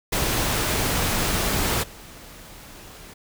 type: noise with level steps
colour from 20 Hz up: pink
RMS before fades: -23 / -43 dBFS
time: 0.12-3.14 s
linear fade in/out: 10 ms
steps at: 1.82 s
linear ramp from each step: 20 ms
effects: none

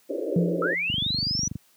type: band-pass noise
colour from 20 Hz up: white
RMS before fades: -28 dBFS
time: 0.09-0.75 s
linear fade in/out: 20 ms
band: 290 to 580 Hz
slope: 96 dB/octave
type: tone with exponential decay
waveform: sine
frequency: 173.1 Hz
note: F3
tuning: 15 cents flat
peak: -16 dBFS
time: 0.36-0.96 s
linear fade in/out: 2 ms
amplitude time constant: 130 ms
type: linear sweep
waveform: sine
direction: up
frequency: 1262 to 5970 Hz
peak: -24 dBFS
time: 0.62-1.48 s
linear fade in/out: 2 ms
type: click train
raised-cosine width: 5 ms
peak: -17 dBFS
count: 17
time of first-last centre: 0.9-1.556 s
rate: 24.4 Hz
effects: white hiss -61 dBFS RMS until 1.76 s + high-pass 100 Hz 12 dB/octave

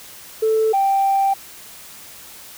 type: tone pair in turn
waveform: sine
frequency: 440 / 784 Hz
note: A4 / G5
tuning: 0 / 0 cents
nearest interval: minor seventh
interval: 1000 cents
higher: second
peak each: -13 dBFS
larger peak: neither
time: 0.42-0.73 / 0.73-1.34 s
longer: second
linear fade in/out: 10 ms
effects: tanh soft clip ceiling -10 dBFS + white hiss -40 dBFS RMS until 2.57 s

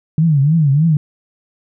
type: tone with vibrato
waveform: sine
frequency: 150.4 Hz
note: D3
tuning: 42 cents sharp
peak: -9 dBFS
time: 0.18-0.97 s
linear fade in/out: 2 ms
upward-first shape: triangle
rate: 3.3 Hz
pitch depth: 210 cents each way
effects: none

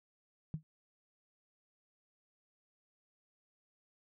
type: tone with exponential decay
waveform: sine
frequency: 156.2 Hz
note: D#3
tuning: 7 cents sharp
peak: -31 dBFS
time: 0.54-0.63 s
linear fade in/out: 0 ms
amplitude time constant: 19 ms
effects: none

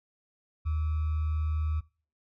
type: tone with sample-and-hold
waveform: sine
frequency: 77.7 Hz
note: D#2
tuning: 2 cents flat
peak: -26 dBFS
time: 0.65-1.81 s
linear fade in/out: 20 ms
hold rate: 1225 Hz
effects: noise-tail reverb RT60 0.4 s tail -22 dB re dry + low-pass 2000 Hz 12 dB/octave

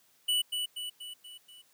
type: tone with echo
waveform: square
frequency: 2960 Hz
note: F#7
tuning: in tune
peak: -26 dBFS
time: 0.28-0.42 s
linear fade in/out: 10 ms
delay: 240 ms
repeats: 5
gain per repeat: -5 dB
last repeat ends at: 1.62 s
effects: white hiss -66 dBFS RMS until 1.73 s + high-pass 100 Hz 12 dB/octave

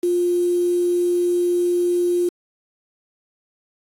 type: tone with quantisation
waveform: sine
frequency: 352.1 Hz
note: F4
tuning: 14 cents sharp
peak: -16 dBFS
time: 0.03-2.29 s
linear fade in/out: 5 ms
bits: 6
effects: AAC 64 kbps

